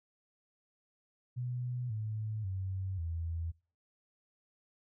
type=tone with pitch steps; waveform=sine; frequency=123.7 / 108.31 / 94.84 / 83.04 Hz; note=B2 / A2 / F#2 / E2; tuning=+3 / -27 / +43 / +13 cents; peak=-34 dBFS; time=1.36-3.52 s; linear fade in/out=20 ms; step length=540 ms; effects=noise-tail reverb RT60 0.4 s tail -24 dB re dry